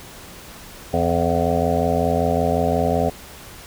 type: harmonic tone with a mistuned harmonic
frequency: 85.4 Hz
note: F2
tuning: 38 cents flat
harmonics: 1 / 2 / 3 / 5 / 6 / 7 / 8 / 9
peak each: -25 / -25 / -25 / -25 / -25 / -25 / -25 / -25 dBFS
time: 0.93-3.1 s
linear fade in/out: 10 ms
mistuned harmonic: 9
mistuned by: -43 cents
effects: pink hiss -40 dBFS RMS until 3.66 s